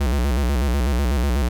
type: tone with vibrato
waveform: square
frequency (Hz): 65.41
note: C2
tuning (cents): 0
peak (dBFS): -18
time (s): 0-1.49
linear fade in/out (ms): 10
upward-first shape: square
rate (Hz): 8.1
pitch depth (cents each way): 140
effects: none